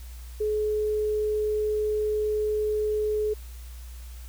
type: tone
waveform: sine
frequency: 425.6 Hz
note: G#4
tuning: 42 cents sharp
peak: -23 dBFS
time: 0.4-3.34 s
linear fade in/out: 10 ms
effects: added 60 Hz sine -38 dBFS peak until 4.28 s + white hiss -52 dBFS RMS until 4.28 s